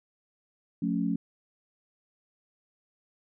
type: chord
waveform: sine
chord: F augmented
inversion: none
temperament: equal with one note detuned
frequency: 178.49 / 220 / 277.2 Hz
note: F3 / A3 / C#4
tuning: +38 / 0 / 0 cents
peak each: -30 dBFS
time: 0.82-1.16 s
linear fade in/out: 5 ms
effects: none